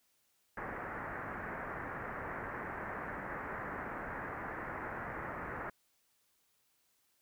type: low-pass noise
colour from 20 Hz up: white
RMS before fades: -42 dBFS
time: 0.57-5.7 s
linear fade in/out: 5 ms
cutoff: 1900 Hz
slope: 48 dB/octave
effects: white hiss -75 dBFS RMS until 7.21 s